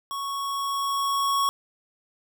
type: tone with level ramp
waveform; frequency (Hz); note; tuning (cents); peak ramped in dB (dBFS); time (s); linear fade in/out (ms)
square; 1108.7; C#6; 0; -30 to -21; 0.11-1.49; 0
effects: none